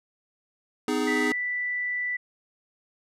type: chord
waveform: square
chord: G# minor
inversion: first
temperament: equal with one note detuned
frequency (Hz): 253.3 / 311.1 / 415.3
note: B3 / D#4 / G#4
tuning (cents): +44 / 0 / 0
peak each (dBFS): -29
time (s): 0.88-1.32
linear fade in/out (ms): 2
type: tone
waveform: sine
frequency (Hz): 1975.5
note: B6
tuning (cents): 0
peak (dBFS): -26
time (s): 1.07-2.17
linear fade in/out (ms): 10
effects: low-pass 10000 Hz 12 dB/octave